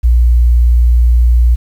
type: tone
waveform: sine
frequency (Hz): 59.6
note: A#1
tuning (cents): +39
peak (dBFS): -4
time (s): 0.03-1.56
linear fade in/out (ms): 20
effects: tanh soft clip ceiling 0 dBFS + 7-bit